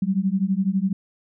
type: beating tone pair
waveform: sine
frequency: 186.4 / 198.4 Hz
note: F#3 / G3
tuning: +13 / +21 cents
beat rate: 12 Hz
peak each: -22 / -22 dBFS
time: 0.02-0.93 s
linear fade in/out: 5 ms
effects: none